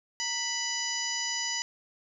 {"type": "harmonic tone with a mistuned harmonic", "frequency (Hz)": 987.8, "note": "B5", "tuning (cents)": 0, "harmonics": [1, 2, 3, 4, 5, 6, 7], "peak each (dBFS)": [-41, -36, -37, -44, -35, -35, -38], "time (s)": [0.2, 1.62], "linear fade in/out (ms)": 0, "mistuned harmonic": 1, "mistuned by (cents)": -100, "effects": []}